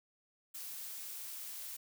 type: noise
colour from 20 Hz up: blue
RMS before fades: -45 dBFS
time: 0.54-1.77 s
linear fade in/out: 10 ms
effects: none